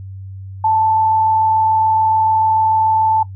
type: tone with frequency modulation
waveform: sine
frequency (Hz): 880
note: A5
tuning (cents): 0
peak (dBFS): -11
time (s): 0.64-3.23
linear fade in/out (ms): 5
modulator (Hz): 26.9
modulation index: 0.33
effects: noise-tail reverb RT60 0.1 s tail -17 dB re dry + added 96 Hz sine -28 dBFS peak until 3.35 s